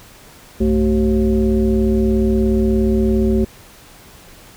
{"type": "tone with frequency modulation", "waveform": "sine", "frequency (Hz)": 220, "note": "A3", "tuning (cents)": 0, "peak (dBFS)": -12, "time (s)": [0.6, 3.45], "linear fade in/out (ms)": 10, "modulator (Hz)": 159, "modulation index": 1.2, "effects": ["pink hiss -43 dBFS RMS until 4.56 s"]}